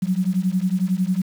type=beating tone pair; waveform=sine; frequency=179.7 / 190.7 Hz; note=F3 / G3; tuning=+50 / -47 cents; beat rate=11 Hz; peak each=-21 dBFS; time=0.02-1.22 s; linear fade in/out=10 ms; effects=7-bit